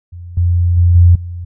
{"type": "tone with level steps", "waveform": "sine", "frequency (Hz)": 87.31, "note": "F2", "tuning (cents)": 0, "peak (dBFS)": [-27, -9, -6, -3, -22], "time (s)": [0.12, 1.45], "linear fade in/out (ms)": 10, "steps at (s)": [0.37, 0.77, 0.95, 1.15], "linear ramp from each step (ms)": 5, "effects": []}